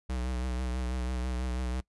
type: tone with vibrato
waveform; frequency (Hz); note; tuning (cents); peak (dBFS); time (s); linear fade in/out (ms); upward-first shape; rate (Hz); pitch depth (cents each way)
square; 62.5; B1; +21; -31; 0.09-1.81; 10; triangle; 6.1; 50
effects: noise-tail reverb RT60 0.1 s tail -22 dB re dry + resampled to 24000 Hz